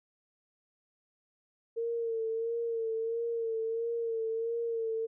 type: tone with vibrato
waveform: sine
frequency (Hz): 456.7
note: A#4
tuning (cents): -36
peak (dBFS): -30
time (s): 1.76-5.07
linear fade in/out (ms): 20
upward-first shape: sine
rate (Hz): 1.5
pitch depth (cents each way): 38
effects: none